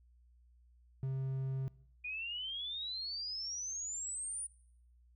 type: tone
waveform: triangle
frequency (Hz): 133.2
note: C3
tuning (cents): +31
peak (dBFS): -32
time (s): 1.03-1.68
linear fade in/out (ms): 0
type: exponential sweep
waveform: sine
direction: up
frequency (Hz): 2435 to 9680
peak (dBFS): -38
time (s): 2.04-4.47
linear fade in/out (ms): 10
effects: noise-tail reverb RT60 0.7 s tail -22 dB re dry + added 60 Hz sine -62 dBFS peak until 5.15 s